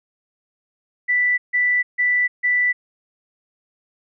sine tone bursts, 1975.5 Hz, B6, in tune, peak -15 dBFS, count 4, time 1.08-2.73 s, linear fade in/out 20 ms, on 300 ms, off 150 ms, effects none

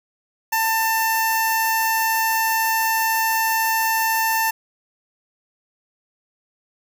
10% pulse tone with notch filter, 894 Hz, A5, 27 cents sharp, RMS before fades -20 dBFS, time 0.52-4.51 s, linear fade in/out 10 ms, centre 3800 Hz, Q 0.56, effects none

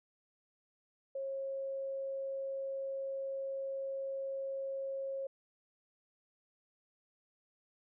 sine tone, 542 Hz, C#5, 39 cents flat, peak -36 dBFS, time 1.15-5.27 s, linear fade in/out 5 ms, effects none

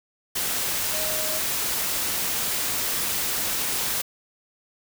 sine tone in noise, 624 Hz, D#5, 5 cents sharp, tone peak -33 dBFS, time 0.93-1.39 s, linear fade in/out 10 ms, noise white, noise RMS -26 dBFS, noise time 0.35-4.02 s, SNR -10 dB, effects none

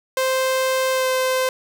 sawtooth tone with pitch glide, 522 to 516.9 Hz, C5 to C5, -4 to -21 cents, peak -14 dBFS, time 0.17-1.49 s, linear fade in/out 2 ms, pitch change -17 cents, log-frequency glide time 0.92-1.07 s, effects none

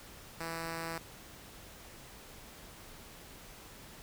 5% pulse tone, 164.81 Hz, E3, in tune, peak -26 dBFS, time 0.4-0.98 s, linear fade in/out 2 ms, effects pink hiss -52 dBFS RMS until 4.02 s

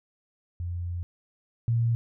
sine tone pair in turn, 87.31 / 116.54 Hz, F2 / A#2, 0 / 0 cents, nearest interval perfect fourth, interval 500 cents, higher second, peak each -29 / -21 dBFS, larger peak second, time 0.6-1.03 / 1.68-1.95 s, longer first, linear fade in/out 0 ms, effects none

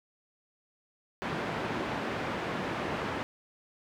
pink band-pass noise, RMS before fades -34 dBFS, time 1.22-3.23 s, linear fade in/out 0 ms, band 160 to 2100 Hz, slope 12 dB/octave, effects none

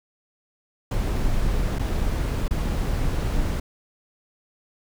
brown noise with dropouts, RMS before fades -23 dBFS, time 0.91-3.6 s, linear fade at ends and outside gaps 5 ms, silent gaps 1.787-1.793 / 2.481-2.508 s, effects none

